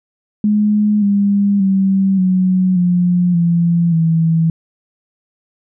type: tone with pitch steps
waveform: sine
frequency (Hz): 209.7 / 201.2 / 192.96 / 185.1 / 177.56 / 170.33 / 163.39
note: G#3 / G3 / G3 / F#3 / F3 / F3 / E3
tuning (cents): +17 / +45 / -27 / +1 / +29 / -43 / -15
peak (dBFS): -10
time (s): 0.44-4.5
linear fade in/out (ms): 2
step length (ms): 580
effects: none